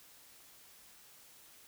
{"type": "silence", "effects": ["white hiss -59 dBFS RMS until 1.67 s"]}